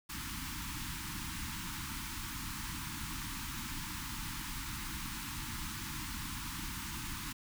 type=band-stop noise; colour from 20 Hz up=pink; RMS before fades=-41 dBFS; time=0.09-7.33 s; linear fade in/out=10 ms; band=330 to 870 Hz; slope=96 dB/octave; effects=none